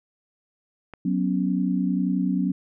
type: click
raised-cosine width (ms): 0.5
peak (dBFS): -24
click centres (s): 0.937
type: chord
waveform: sine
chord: F# suspended fourth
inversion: none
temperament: equal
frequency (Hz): 185 / 246.9 / 277.2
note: F#3 / B3 / C#4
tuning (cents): 0 / 0 / 0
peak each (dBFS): -23 / -27 / -26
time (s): 1.05-2.52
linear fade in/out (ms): 5
effects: none